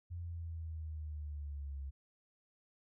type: exponential sweep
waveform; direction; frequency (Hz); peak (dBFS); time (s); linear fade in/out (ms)
sine; down; 87.31 to 68; -40; 0.1-1.91; 20
effects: none